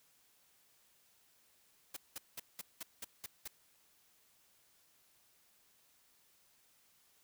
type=noise bursts; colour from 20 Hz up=white; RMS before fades=-44 dBFS; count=8; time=1.94-3.478 s; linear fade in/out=5 ms; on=26 ms; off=190 ms; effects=white hiss -70 dBFS RMS until 7.23 s